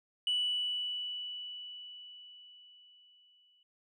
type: tone with exponential decay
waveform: sine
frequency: 2960 Hz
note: F#7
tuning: in tune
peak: -26 dBFS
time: 0.27-3.63 s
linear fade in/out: 2 ms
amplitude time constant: 730 ms
effects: tanh soft clip ceiling -25 dBFS